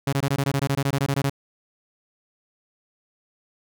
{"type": "tone bursts", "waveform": "sawtooth", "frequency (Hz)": 138.6, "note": "C#3", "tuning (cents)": 0, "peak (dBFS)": -16, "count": 16, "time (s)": [0.07, 1.297], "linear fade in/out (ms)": 5, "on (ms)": 57, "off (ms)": 21, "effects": []}